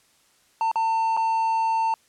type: tone with dropouts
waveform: triangle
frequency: 900 Hz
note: A5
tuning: 39 cents sharp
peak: -18 dBFS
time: 0.61-1.94 s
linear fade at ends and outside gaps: 1 ms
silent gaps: 0.715-0.757 / 1.167-1.173 s
effects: white hiss -61 dBFS RMS until 2.08 s + low-pass 10000 Hz 12 dB/octave